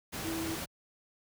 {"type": "tone in noise", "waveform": "sine", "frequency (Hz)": 326.1, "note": "E4", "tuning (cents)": -19, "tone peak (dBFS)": -34, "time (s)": [0.24, 0.56], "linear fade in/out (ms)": 20, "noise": "pink", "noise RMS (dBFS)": -38, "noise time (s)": [0.12, 0.66], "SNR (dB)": 1, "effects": ["high-pass 60 Hz 12 dB/octave"]}